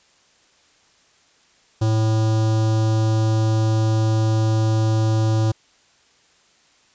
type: tone with notch filter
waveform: square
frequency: 110 Hz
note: A2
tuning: in tune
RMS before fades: -18 dBFS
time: 1.81-5.52 s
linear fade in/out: 10 ms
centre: 2100 Hz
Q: 0.69
effects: white hiss -57 dBFS RMS until 6.94 s + resampled to 16000 Hz